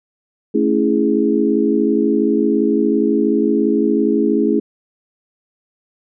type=chord; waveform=sine; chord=A major seventh; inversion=none; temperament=equal; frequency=220 / 277.2 / 329.6 / 415.3 Hz; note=A3 / C#4 / E4 / G#4; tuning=0 / 0 / 0 / 0 cents; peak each=-18 dBFS; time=0.54-4.6 s; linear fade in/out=10 ms; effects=none